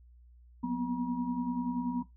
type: tone cluster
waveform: sine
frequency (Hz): 180.8 / 238 / 248.4 / 958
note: F#3 / A#3 / B3 / A#5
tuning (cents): -40 / +36 / +10 / +47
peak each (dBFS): -38 / -38 / -32 / -39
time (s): 0.63-2.03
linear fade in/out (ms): 10
effects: noise-tail reverb RT60 0.2 s tail -17 dB re dry + added 60 Hz sine -54 dBFS peak until 2.16 s